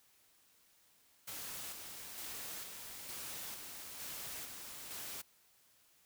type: noise with tremolo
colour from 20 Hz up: white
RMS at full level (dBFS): -45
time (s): 1.27-5.22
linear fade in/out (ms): 10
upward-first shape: square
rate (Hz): 1.1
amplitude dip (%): 35
effects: white hiss -69 dBFS RMS until 6.05 s